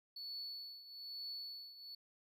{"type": "tone with tremolo", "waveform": "triangle", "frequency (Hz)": 4435, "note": "C#8", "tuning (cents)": 0, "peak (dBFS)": -40, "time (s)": [0.16, 1.95], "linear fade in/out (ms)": 5, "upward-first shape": "triangle", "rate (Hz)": 1.1, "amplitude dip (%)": 80, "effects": ["tanh soft clip ceiling -38 dBFS"]}